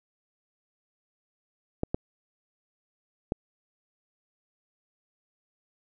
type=clicks; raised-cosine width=2 ms; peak=-13 dBFS; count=3; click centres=1.834 / 1.945 / 3.321 s; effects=none